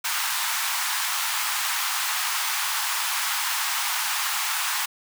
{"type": "high-pass noise", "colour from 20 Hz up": "pink", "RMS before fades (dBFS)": -26, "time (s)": [0.04, 4.86], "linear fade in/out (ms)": 10, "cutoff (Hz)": 850, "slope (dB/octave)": 48, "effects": []}